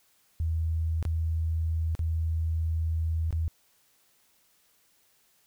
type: tone with dropouts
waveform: sine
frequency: 81 Hz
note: E2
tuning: 30 cents flat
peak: -25 dBFS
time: 0.4-3.48 s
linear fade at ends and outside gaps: 0 ms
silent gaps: 1.027-1.052 / 1.951-1.992 / 3.307-3.327 s
effects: white hiss -66 dBFS RMS until 5.46 s